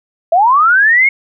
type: linear sweep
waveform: sine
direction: up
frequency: 638 to 2200 Hz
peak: -6 dBFS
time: 0.32-1.09 s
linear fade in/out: 5 ms
effects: none